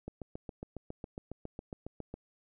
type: click train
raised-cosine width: 2 ms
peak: -27 dBFS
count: 16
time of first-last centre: 0.08-2.14 s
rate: 7.28 Hz
effects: none